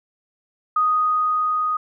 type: tone with level ramp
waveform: sine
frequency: 1244.5 Hz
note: D#6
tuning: in tune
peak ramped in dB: -15 to -19 dBFS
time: 0.76-1.77 s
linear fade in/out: 5 ms
effects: none